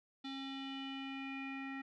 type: tone with low-pass filter sweep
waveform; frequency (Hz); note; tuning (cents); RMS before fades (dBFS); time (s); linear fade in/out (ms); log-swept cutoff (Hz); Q
square; 270; C#4; -45; -44; 0.24-1.82; 10; 3700 to 2100; 6.1
effects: none